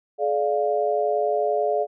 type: chord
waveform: sine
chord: D diminished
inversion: second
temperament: equal with one note detuned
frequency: 425.3 / 587.3 / 698.5 Hz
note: Ab4 / D5 / F5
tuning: +41 / 0 / 0 cents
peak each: -24 dBFS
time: 0.18-1.87 s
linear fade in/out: 50 ms
effects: none